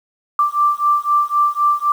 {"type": "beating tone pair", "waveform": "sine", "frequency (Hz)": [1174.7, 1178.6], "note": ["D6", "D6"], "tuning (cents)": [0, 6], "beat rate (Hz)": 3.9, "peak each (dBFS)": -16, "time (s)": [0.39, 1.92], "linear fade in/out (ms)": 2, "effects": ["7-bit"]}